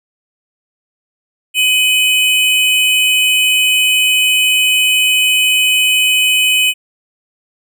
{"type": "tone pair together", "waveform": "square", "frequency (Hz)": [2515, 2991], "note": ["D#7", "F#7"], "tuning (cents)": [18, 18], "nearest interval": "minor third", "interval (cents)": 300, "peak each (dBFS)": -13, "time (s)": [1.54, 6.74], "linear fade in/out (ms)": 50, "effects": []}